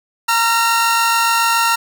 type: tone pair together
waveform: sawtooth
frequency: 926.3 / 1366 Hz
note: A#5 / F6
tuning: -11 / -39 cents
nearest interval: perfect fifth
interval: 672 cents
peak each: -12 dBFS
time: 0.28-1.76 s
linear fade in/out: 10 ms
effects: none